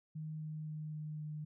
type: tone with pitch steps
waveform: sine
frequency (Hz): 155.56 / 154.66 / 153.77 / 152.89 / 152.01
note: D#3 / D#3 / D#3 / D#3 / D#3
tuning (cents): 0 / -10 / -20 / -30 / -40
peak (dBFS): -40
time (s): 0.15-1.45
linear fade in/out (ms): 10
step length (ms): 260
effects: none